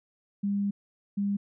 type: tone pair in turn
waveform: sine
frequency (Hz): 201.1 / 201.1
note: G3 / G3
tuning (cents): +44 / +44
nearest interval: unison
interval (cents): 0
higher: neither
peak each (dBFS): -25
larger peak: neither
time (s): 0.43-0.71 / 1.17-1.37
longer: first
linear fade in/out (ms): 10
effects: none